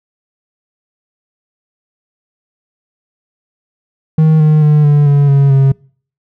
triangle tone with pitch steps, 157.3 / 153.53 / 149.85 / 146.26 / 142.75 / 139.33 / 135.99 Hz, D#3 / D#3 / D3 / D3 / D3 / C#3 / C#3, +19 / -23 / +35 / -7 / -49 / +9 / -33 cents, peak -3 dBFS, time 4.18-5.72 s, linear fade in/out 5 ms, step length 220 ms, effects noise-tail reverb RT60 0.5 s tail -26 dB re dry

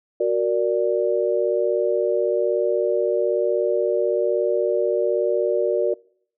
sine chord, Gb augmented, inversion none, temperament equal, 370 / 466.2 / 587.3 Hz, Gb4 / Bb4 / D5, 0 / 0 / 0 cents, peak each -22 dBFS, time 0.2-5.94 s, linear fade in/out 5 ms, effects noise-tail reverb RT60 0.6 s tail -25 dB re dry

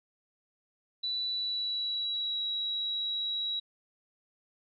sine tone with pitch glide, 3963 to 3875 Hz, B7 to B7, +5 to -34 cents, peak -30 dBFS, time 1.03-3.6 s, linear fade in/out 10 ms, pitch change -39 cents, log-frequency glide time 1.27-2.42 s, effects none

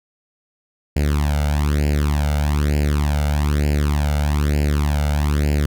sawtooth tone with flanger, 73.42 Hz, D2, in tune, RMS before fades -18 dBFS, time 0.96-5.66 s, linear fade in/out 5 ms, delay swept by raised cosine 0.41 to 1.41 ms, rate 1.1 Hz, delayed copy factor +0.9, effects none

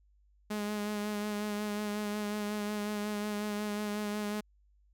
sawtooth tone with vibrato, 208.7 Hz, G#3, 9 cents sharp, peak -29 dBFS, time 0.5-4.41 s, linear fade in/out 10 ms, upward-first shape sine, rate 5.5 Hz, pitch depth 23 cents each way, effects added 50 Hz sine -63 dBFS peak until 4.93 s

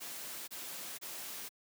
white noise bursts, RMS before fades -44 dBFS, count 3, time 0-1.492 s, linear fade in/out 20 ms, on 480 ms, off 26 ms, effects high-pass 150 Hz 12 dB/octave

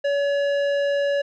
sine tone with tanh clipping, 567 Hz, C#5, 39 cents sharp, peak -21 dBFS, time 0.04-1.22 s, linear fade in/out 10 ms, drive 13 dB, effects none

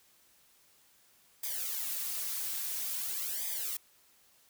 blue noise with flanger, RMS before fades -36 dBFS, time 1.43-3.77 s, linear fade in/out 5 ms, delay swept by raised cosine 0.71 to 4.21 ms, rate 0.49 Hz, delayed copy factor -1, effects white hiss -65 dBFS RMS until 4.49 s

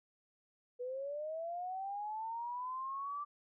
sine linear sweep, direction up, 484.6 to 1174.7 Hz, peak -38 dBFS, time 0.79-3.25 s, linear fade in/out 20 ms, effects none

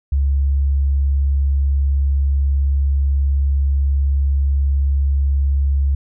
sine tone, 69.3 Hz, C#2, in tune, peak -13 dBFS, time 0.12-5.95 s, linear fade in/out 5 ms, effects none

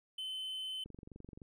triangle tone, 3055 Hz, G7, 45 cents flat, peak -37 dBFS, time 0.18-0.84 s, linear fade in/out 5 ms
click train, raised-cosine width 3 ms, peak -37 dBFS, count 14, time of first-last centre 0.86-1.418 s, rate 23.3 Hz
effects none

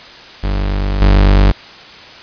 40% pulse tone with level steps, 49 Hz, G1, in tune, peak -13 / -5 dBFS, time 0.43-1.52 s, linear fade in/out 10 ms, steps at 1.01 s, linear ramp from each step 2 ms, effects white hiss -35 dBFS RMS until 2.22 s + resampled to 11025 Hz

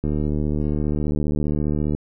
click train, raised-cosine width 3 ms, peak -11 dBFS, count 144, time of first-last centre 0.04-1.949 s, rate 74.9 Hz, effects none

